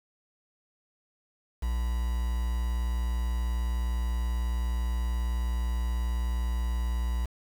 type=tone with quantisation; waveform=triangle; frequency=59.4 Hz; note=A#1; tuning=33 cents sharp; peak=-24 dBFS; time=1.62-7.26 s; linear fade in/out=10 ms; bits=7; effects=none